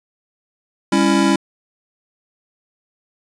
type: chord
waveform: square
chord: C# diminished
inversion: second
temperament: just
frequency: 199.57 / 277.2 / 332.6 Hz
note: G3 / C#4 / E4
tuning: +31 / 0 / +16 cents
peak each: -18 dBFS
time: 0.92-1.36 s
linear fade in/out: 5 ms
effects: resampled to 22050 Hz